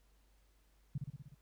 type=tone with echo; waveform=sine; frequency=139.7 Hz; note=C#3; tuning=14 cents sharp; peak=-34 dBFS; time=0.95-0.98 s; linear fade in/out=5 ms; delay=61 ms; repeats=6; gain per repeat=-3 dB; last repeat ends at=1.346 s; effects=added 50 Hz sine -67 dBFS peak until 1.41 s + pink hiss -75 dBFS RMS until 1.41 s